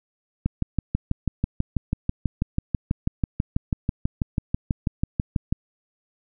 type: click train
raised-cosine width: 5 ms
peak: -9 dBFS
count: 32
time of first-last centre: 0.46-5.525 s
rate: 6.12 Hz
effects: none